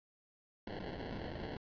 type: noise with sample-and-hold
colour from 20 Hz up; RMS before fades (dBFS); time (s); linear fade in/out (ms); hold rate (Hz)
blue; -43; 0.67-1.57; 2; 1225
effects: resampled to 11025 Hz